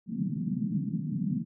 white band-pass noise, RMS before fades -31 dBFS, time 0.06-1.45 s, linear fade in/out 50 ms, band 140 to 240 Hz, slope 48 dB/octave, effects none

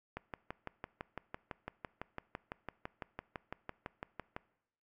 click train, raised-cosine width 0.5 ms, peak -25 dBFS, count 26, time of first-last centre 0.17-4.365 s, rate 5.96 Hz, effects noise-tail reverb RT60 0.8 s tail -21 dB re dry

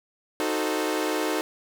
sawtooth chord, D# diminished seventh, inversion none, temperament equal, 311.1 / 370 / 440 / 523.3 Hz, D#4 / F#4 / A4 / C5, 0 / 0 / 0 / 0 cents, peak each -24 / -27 / -26 / -29 dBFS, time 0.4-1.41 s, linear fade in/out 0 ms, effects none

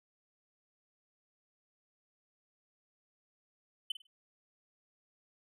triangle tone with echo, 3041 Hz, F#7, 47 cents sharp, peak -29 dBFS, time 3.9-3.92 s, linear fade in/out 5 ms, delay 50 ms, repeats 3, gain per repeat -12 dB, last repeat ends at 4.07 s, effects none

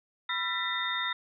sine tone cluster, 990 / 1355 / 1790 / 1978 / 3658 Hz, B5 / E6 / A6 / B6 / A#7, +4 / +47 / +29 / +2 / -33 cents, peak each -38 / -35 / -38 / -34 / -33 dBFS, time 0.29-1.13 s, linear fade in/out 5 ms, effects none

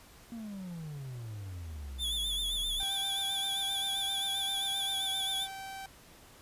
triangle exponential sweep, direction down, 237.2 to 32.97 Hz, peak -37 dBFS, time 0.32-2.83 s, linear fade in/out 0 ms
45% pulse tone with vibrato, 3459 Hz, A7, 30 cents flat, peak -31 dBFS, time 1.98-5.48 s, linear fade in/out 50 ms, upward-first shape sine, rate 7.6 Hz, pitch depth 66 cents each way
sawtooth tone with pitch glide, 784 to 775 Hz, G5 to G5, 0 to -20 cents, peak -37 dBFS, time 2.8-5.86 s, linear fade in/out 2 ms, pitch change -20 cents, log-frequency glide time 4.85-5.04 s
effects pink hiss -56 dBFS RMS until 6.41 s + resampled to 32000 Hz

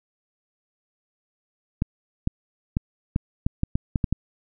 clicks, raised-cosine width 5 ms, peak -9 dBFS, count 10, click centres 1.821 / 2.274 / 2.769 / 3.161 / 3.465 / 3.634 / 3.755 / 3.958 / 4.042 / 4.126 s, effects none

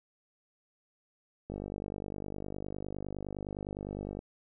click train, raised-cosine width 2 ms, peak -25 dBFS, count 135, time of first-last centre 1.5-4.191 s, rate 49.8 Hz, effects none

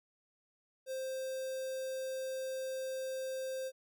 square tone with notch filter, 525 Hz, C5, 6 cents sharp, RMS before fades -39 dBFS, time 0.86-3.72 s, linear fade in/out 50 ms, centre 2100 Hz, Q 0.72, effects none

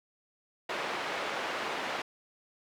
pink band-pass noise, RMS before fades -35 dBFS, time 0.69-2.02 s, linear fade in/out 5 ms, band 470 to 2800 Hz, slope 12 dB/octave, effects none

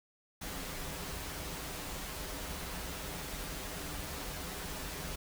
pink noise with comb filter, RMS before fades -41 dBFS, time 0.41-5.16 s, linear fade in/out 10 ms, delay 8.8 ms, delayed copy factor -0.6, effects none

